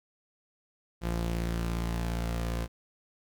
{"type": "tone pair together", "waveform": "sawtooth", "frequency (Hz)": [57.3, 171.7], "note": ["A#1", "F3"], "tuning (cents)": [-29, -29], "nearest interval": "octave + perfect fifth", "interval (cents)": 1900, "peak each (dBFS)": [-26, -34], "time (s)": [1.01, 2.68], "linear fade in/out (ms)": 50, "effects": []}